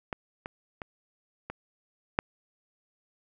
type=clicks; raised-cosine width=0.5 ms; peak=-17 / -21 / -22 / -21 / -8 dBFS; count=5; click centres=0.128 / 0.459 / 0.818 / 1.5 / 2.189 s; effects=none